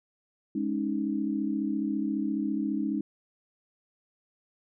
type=chord; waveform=sine; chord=Ab suspended fourth; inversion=none; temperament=just; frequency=207.7 / 276.9 / 311.5 Hz; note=Ab3 / Db4 / Eb4; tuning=0 / -2 / +2 cents; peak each=-31 dBFS; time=0.55-3.01 s; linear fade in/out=5 ms; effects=none